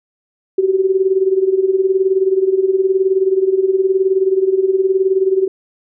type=tone with tremolo; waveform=sine; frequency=381.6 Hz; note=G4; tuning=47 cents flat; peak=-8 dBFS; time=0.58-5.48 s; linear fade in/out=5 ms; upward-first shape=sine; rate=19 Hz; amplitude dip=75%; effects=none